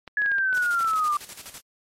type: clicks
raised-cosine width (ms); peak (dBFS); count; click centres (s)
0.3; -23; 10; 0.077 / 0.219 / 0.261 / 0.317 / 0.384 / 0.529 / 0.575 / 0.807 / 0.846 / 0.935
type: linear sweep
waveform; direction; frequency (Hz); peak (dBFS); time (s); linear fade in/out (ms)
sine; down; 1701 to 1169; -20; 0.17-1.17; 2
type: noise with tremolo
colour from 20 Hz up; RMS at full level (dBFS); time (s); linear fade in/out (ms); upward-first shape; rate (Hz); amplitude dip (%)
white; -38; 0.54-1.61; 10; square; 12; 65
effects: low-pass 12000 Hz 12 dB/octave + MP3 64 kbps

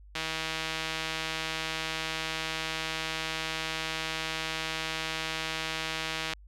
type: tone with band-pass filter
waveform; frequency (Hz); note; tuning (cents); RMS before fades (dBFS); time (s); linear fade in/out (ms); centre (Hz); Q
sawtooth; 160; D#3; +49; -34; 0.15-6.34; 5; 3100; 1.1
effects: added 50 Hz sine -49 dBFS peak until 6.47 s

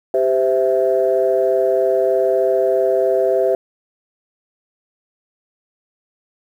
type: chord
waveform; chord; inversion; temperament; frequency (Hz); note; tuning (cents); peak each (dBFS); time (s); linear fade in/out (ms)
sine; C major; second; equal with one note detuned; 392 / 515.2 / 659.3; G4 / C5 / E5; 0 / -27 / 0; -17; 0.14-3.55; 2
effects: tanh soft clip ceiling -5 dBFS + 8-bit

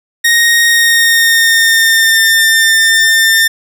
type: tone with pitch glide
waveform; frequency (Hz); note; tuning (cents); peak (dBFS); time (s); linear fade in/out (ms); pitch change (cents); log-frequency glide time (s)
sawtooth; 1864.7 to 1799.1; A#6 to A6; 0 to +38; -3; 0.24-3.48; 10; -62; 0.67-2.23
effects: none

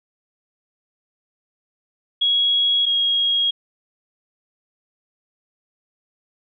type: tone pair in turn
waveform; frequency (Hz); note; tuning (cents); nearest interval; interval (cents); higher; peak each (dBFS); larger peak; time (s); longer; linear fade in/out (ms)
sine; 3322 / 3282; G#7 / G#7; 0 / -21; unison; 21; first; -15 / -16; first; 2.21-2.86 / 2.86-3.51; neither; 10
effects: none

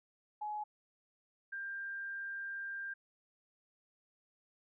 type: tone pair in turn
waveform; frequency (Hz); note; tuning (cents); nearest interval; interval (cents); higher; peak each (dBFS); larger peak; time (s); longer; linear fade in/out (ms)
sine; 843 / 1591.4; G#5 / G6; +26 / +26; major seventh; 1100; second; -37 / -39; first; 0.41-0.64 / 1.52-2.94; second; 10
effects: none

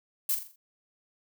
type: noise with echo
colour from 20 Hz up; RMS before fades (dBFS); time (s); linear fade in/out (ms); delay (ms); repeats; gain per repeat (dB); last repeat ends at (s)
violet; -27; 0.29-0.35; 5; 42; 5; -7; 0.56
effects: none

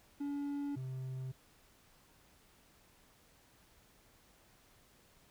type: tone pair in turn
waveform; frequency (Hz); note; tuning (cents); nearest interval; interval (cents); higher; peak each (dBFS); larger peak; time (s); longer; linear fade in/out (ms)
triangle; 285.1 / 130.27; C#4 / C3; +49 / -7; octave + major second; 1356; first; -34 / -37; first; 0.2-0.76 / 0.76-1.32; neither; 10
effects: pink hiss -66 dBFS RMS until 5.3 s

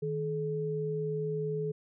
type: tone pair together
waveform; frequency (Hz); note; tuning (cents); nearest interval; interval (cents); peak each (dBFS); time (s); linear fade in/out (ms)
sine; 156.4 / 427.8; D#3 / A4; +9 / -49; octave + perfect fourth; 1742; -34 / -32; 0.02-1.72; 10
effects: none

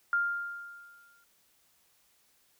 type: tone with exponential decay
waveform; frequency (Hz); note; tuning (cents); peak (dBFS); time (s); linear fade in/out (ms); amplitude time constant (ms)
sine; 1400; F6; +4; -23; 0.13-1.24; 1; 240
effects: white hiss -68 dBFS RMS until 2.59 s

